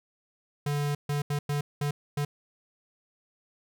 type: tone bursts at uneven times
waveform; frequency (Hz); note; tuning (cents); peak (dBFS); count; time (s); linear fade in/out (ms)
square; 145.1; D3; -21; -27; 6; 0.66-0.95 / 1.09-1.22 / 1.3-1.39 / 1.49-1.61 / 1.81-1.91 / 2.17-2.25; 5
effects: none